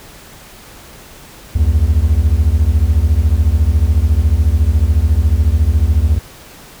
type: beating tone pair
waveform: triangle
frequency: 69.3 / 83.3 Hz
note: C#2 / E2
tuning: 0 / +19 cents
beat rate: 14 Hz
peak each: -10 dBFS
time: 1.55-6.19 s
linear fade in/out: 10 ms
effects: pink hiss -38 dBFS RMS until 6.8 s